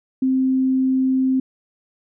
sine tone, 261.6 Hz, C4, in tune, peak -15 dBFS, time 0.22-1.4 s, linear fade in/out 5 ms, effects none

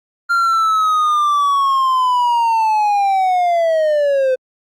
triangle linear sweep, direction down, 1395 to 508 Hz, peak -10 dBFS, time 0.29-4.36 s, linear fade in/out 20 ms, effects Opus 48 kbps

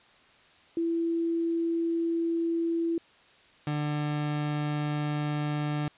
sine / 30% pulse tone pair in turn, 333.7 / 148.65 Hz, E4 / D3, +21 / +21 cents, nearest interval octave + major second, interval 1400 cents, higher first, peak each -25 dBFS, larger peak neither, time 0.77-2.98 / 3.67-5.88 s, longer neither, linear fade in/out 2 ms, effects white hiss -58 dBFS RMS until 5.97 s + resampled to 8000 Hz

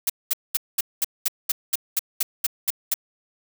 blue noise bursts, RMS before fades -21 dBFS, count 13, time 0.07-2.941 s, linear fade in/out 5 ms, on 27 ms, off 210 ms, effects none

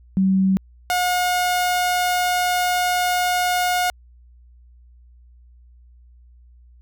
sine / sawtooth tone pair in turn, 190.8 / 720.4 Hz, G3 / F#5, -47 / -46 cents, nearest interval octave + major seventh, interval 2301 cents, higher second, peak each -14 dBFS, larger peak neither, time 0.17-0.57 / 0.9-3.9 s, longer second, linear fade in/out 0 ms, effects added 60 Hz sine -46 dBFS peak until 6.81 s

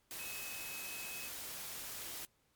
sine tone in noise, 2563 Hz, E7, 49 cents flat, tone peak -47 dBFS, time 0.19-1.28 s, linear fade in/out 0 ms, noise white, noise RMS -45 dBFS, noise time 0.11-2.25 s, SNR -5 dB, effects pink hiss -75 dBFS RMS until 2.55 s + MP3 96 kbps

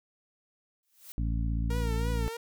blue noise with exponential growth, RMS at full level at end -42 dBFS, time 0.83-1.12 s, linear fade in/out 1 ms, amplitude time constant 62 ms
harmonic tone, 56.3 Hz, A1, 40 cents sharp, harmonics 1 / 2 / 3 / 4 / 5, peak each -28 / -34 / -38 / -40 / -42 dBFS, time 1.18-2.28 s, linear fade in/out 0 ms
sawtooth tone with vibrato, 466.2 Hz, A#4, in tune, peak -32 dBFS, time 1.7-2.37 s, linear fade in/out 5 ms, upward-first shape triangle, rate 3.1 Hz, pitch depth 98 cents each way
effects none

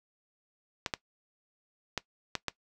clicks, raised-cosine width 0.2 ms, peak -13 dBFS, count 5, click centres 0.862 / 0.938 / 1.977 / 2.353 / 2.483 s, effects noise-tail reverb RT60 0.1 s tail -19 dB re dry

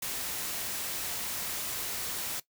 white noise, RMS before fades -35 dBFS, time 0.02-2.4 s, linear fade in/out 5 ms, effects noise-tail reverb RT60 0.1 s tail -18 dB re dry

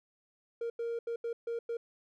triangle tone bursts at uneven times, 466.2 Hz, A#4, in tune, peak -30 dBFS, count 6, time 0.61-0.7 / 0.79-0.99 / 1.07-1.16 / 1.24-1.33 / 1.47-1.59 / 1.69-1.77 s, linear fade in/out 5 ms, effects tanh soft clip ceiling -27 dBFS

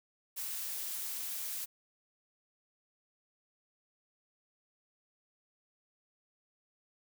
blue noise, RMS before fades -39 dBFS, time 0.36-1.66 s, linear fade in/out 20 ms, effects none

